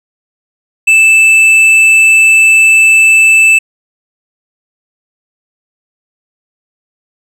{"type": "tone with hard clipping", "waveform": "triangle", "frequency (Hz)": 2637, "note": "E7", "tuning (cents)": 0, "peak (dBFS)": -4, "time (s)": [0.87, 3.59], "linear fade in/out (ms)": 10, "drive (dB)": 9, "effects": []}